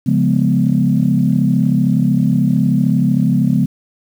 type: chord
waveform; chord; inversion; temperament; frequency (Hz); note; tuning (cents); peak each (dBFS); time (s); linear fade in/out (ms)
sine; C# dominant seventh; none; equal; 138.59 / 174.61 / 207.7 / 246.9; C#3 / E#3 / G#3 / B3; 0 / 0 / 0 / 0; -16; 0.06-3.66; 10
effects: tanh soft clip ceiling -1 dBFS + 7-bit